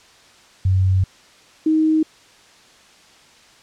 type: tone pair in turn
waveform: sine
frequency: 94.1 / 314.3 Hz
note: F#2 / D#4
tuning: +30 / +18 cents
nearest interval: octave + major sixth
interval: 2088 cents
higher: second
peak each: -13 dBFS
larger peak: neither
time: 0.65-1.04 / 1.66-2.03 s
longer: first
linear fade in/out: 5 ms
effects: white hiss -49 dBFS RMS until 3.62 s + low-pass 6000 Hz 12 dB/octave